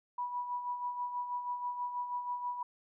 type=tone with tremolo; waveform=sine; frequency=979 Hz; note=B5; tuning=15 cents flat; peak=-32 dBFS; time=0.18-2.63 s; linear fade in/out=5 ms; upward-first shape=sine; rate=6.2 Hz; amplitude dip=55%; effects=none